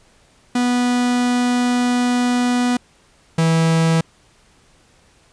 45% pulse tone pair in turn, 245.6 / 163.31 Hz, B3 / E3, -9 / -16 cents, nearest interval perfect fifth, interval 707 cents, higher first, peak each -15 / -13 dBFS, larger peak second, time 0.55-2.77 / 3.38-4.01 s, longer first, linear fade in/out 5 ms, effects pink hiss -54 dBFS RMS until 5.32 s + resampled to 22050 Hz

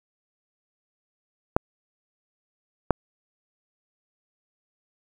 clicks, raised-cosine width 1 ms, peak -3 dBFS, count 2, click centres 1.565 / 2.907 s, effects 7-bit

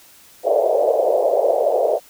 pink band-pass noise, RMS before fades -17 dBFS, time 0.43-2 s, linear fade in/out 50 ms, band 460 to 680 Hz, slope 48 dB/octave, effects white hiss -48 dBFS RMS until 2.09 s

